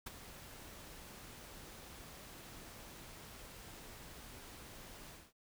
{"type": "noise with ADSR envelope", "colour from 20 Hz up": "pink", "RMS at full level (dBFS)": -42, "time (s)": [0.06, 5.33], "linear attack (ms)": 10, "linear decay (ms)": 19, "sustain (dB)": -11, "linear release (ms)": 210, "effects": []}